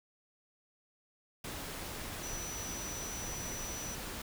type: tone in noise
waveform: sine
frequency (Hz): 5920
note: F#8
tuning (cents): 0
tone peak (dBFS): -42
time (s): 2.23-3.95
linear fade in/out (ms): 5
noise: pink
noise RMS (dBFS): -42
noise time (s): 1.44-4.22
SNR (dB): -3
effects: none